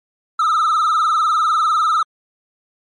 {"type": "tone with vibrato", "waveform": "triangle", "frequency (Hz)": 1280, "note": "D#6", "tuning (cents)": 49, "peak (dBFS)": -11, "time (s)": [0.39, 2.03], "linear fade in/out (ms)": 5, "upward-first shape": "sine", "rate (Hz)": 20, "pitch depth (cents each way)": 100, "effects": ["MP3 48 kbps"]}